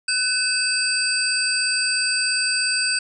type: tone cluster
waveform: sine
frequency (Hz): 1508 / 2603 / 4671 / 4891 / 8140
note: F#6 / E7 / D8 / D#8 / C9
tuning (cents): +32 / -22 / -10 / -31 / -49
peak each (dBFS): -25 / -26 / -23 / -29 / -26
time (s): 0.08-2.99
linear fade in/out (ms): 5
effects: none